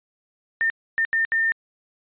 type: tone bursts at uneven times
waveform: sine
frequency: 1810 Hz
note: A6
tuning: 48 cents sharp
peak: -18 dBFS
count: 4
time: 0.61-0.7 / 0.98-1.05 / 1.13-1.25 / 1.32-1.52 s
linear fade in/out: 0 ms
effects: resampled to 8000 Hz